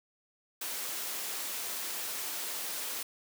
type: high-pass noise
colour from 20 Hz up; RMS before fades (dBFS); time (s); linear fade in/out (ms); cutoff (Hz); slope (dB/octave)
white; -37; 0.61-3.03; 5; 290; 12
effects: none